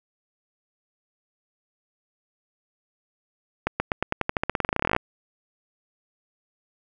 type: accelerating click train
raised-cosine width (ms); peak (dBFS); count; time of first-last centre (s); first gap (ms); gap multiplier
0.5; -7; 25; 3.67-4.964; 130; 0.91
effects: none